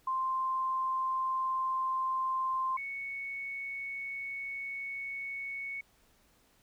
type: tone pair in turn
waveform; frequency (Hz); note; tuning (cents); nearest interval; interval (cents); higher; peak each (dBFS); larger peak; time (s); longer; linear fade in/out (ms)
sine; 1046.5 / 2217; C6 / C#7; 0 / 0; octave + minor second; 1300; second; -29 / -36; first; 0.07-2.77 / 2.77-5.81; second; 5
effects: pink hiss -67 dBFS RMS until 6.62 s